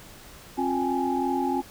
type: tone cluster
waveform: sine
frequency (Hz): 267.8 / 353.9 / 802 / 845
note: C4 / F4 / G5 / G#5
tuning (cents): +40 / +23 / +39 / +30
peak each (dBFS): -27 / -29 / -32 / -28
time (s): 0.57-1.62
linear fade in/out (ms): 20
effects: pink hiss -47 dBFS RMS until 1.7 s